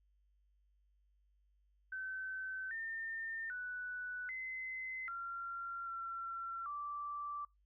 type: tone with pitch steps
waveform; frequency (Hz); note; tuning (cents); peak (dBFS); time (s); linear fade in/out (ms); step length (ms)
sine; 1531 / 1810 / 1484 / 2049 / 1376 / 1358 / 1167; G6 / A6 / F#6 / C7 / F6 / F6 / D6; -41 / +48 / +5 / -37 / -26 / -49 / -11; -40; 1.92-7.45; 5; 790
effects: noise-tail reverb RT60 0.2 s tail -23 dB re dry + added 50 Hz sine -70 dBFS peak until 7.65 s